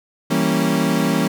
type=chord; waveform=35% pulse; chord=E diminished seventh; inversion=none; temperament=equal; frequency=164.81 / 196 / 233.1 / 277.2 Hz; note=E3 / G3 / Bb3 / Db4; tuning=0 / 0 / 0 / 0 cents; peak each=-20 dBFS; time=0.3-1.28 s; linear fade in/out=10 ms; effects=none